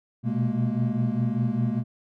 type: tone cluster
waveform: triangle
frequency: 121.4 / 126.4 / 210.4 / 232.4 Hz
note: B2 / B2 / G#3 / A#3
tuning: -29 / +41 / +23 / -5 cents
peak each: -26 dBFS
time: 0.23-1.84 s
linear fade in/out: 50 ms
effects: none